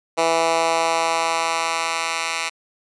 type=tone with high-pass filter sweep; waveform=10% pulse; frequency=164.81 Hz; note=E3; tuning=in tune; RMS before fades=-21 dBFS; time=0.17-2.5 s; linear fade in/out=20 ms; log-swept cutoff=540 to 1700 Hz; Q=1.2; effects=resampled to 22050 Hz